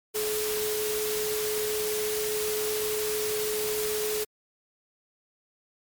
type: tone in noise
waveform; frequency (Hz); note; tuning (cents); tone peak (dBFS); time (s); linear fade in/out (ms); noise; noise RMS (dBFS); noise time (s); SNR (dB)
sine; 426.3; G#4; +45; -28; 0.14-4.25; 20; white; -32; 0.14-4.25; +1
effects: MP3 96 kbps